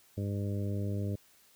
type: harmonic tone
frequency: 100.8 Hz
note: G2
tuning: 49 cents sharp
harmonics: 1 / 2 / 3 / 4 / 5 / 6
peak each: -32 / -38 / -42 / -44 / -46 / -48 dBFS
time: 0.17-1.16 s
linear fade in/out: 10 ms
effects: white hiss -63 dBFS RMS until 1.55 s